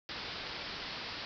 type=low-pass noise; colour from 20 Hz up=white; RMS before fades=-42 dBFS; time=0.09-1.25 s; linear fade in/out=0 ms; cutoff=5200 Hz; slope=96 dB/octave; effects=none